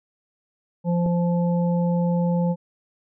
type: harmonic tone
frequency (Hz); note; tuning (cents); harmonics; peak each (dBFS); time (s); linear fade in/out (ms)
173.4; F3; -12; 1 / 3 / 5; -19 / -27 / -33; 0.84-2.56; 50
type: click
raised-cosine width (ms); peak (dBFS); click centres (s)
2; -19; 1.062
effects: none